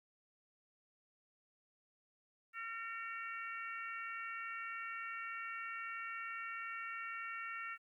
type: harmonic tone with a mistuned harmonic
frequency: 456.4 Hz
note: A#4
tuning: 37 cents flat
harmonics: 3 / 4 / 5 / 6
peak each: -45 / -47 / -49 / -51 dBFS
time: 2.53-7.78 s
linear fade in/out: 50 ms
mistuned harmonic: 5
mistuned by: -17 cents
effects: 13-bit